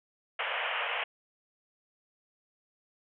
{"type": "band-pass noise", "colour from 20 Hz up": "white", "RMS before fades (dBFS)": -33, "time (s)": [0.39, 1.04], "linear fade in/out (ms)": 5, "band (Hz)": [470, 3100], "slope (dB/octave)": 96, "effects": []}